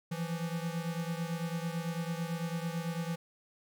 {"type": "beating tone pair", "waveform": "square", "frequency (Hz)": [164.81, 173.81], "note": ["E3", "F3"], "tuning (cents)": [0, -8], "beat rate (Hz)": 9, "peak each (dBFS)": [-36, -39], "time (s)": [0.11, 3.16], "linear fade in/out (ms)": 10, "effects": []}